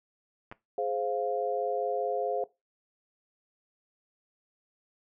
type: clicks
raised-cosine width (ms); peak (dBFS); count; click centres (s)
0.5; -28; 2; 0.515 / 0.524
type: chord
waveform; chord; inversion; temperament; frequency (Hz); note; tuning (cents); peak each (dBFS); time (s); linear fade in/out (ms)
sine; F minor; first; just; 419.1 / 523.8 / 698.5; Ab4 / C5 / F5; +16 / +2 / 0; -32; 0.78-2.44; 2
effects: noise-tail reverb RT60 0.2 s tail -18 dB re dry